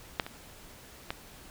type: clicks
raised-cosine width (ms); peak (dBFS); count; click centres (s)
0.3; -10 / -23 / -16; 3; 0.198 / 0.265 / 1.105
effects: pink hiss -51 dBFS RMS until 1.5 s